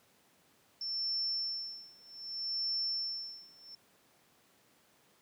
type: tone with tremolo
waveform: sine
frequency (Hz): 5380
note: E8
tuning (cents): +34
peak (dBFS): -31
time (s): 0.81-3.75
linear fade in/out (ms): 2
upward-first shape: sine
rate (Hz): 0.64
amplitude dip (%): 95
effects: pink hiss -67 dBFS RMS until 5.21 s + high-pass 150 Hz 12 dB/octave